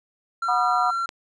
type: tone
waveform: triangle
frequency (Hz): 1364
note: F6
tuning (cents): -41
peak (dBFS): -21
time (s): 0.42-1.06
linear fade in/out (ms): 5
type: harmonic tone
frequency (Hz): 243.5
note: B3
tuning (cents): -24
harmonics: 3 / 4 / 5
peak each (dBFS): -23 / -25 / -25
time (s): 0.48-0.91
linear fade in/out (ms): 10
type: click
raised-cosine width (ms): 0.2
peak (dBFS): -17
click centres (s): 1.091
effects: resampled to 22050 Hz